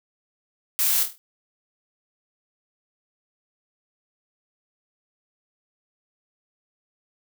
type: noise with echo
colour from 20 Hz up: blue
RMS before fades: -22 dBFS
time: 0.79-1.03 s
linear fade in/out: 0 ms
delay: 25 ms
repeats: 6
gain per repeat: -6 dB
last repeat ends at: 1.18 s
effects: none